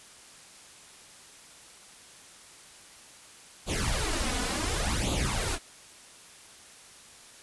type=noise with flanger; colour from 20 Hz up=pink; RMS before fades=-29 dBFS; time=3.66-5.59 s; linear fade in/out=50 ms; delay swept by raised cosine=0.27 to 4.07 ms; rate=0.69 Hz; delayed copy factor=+0.75; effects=white hiss -51 dBFS RMS until 7.42 s + resampled to 24000 Hz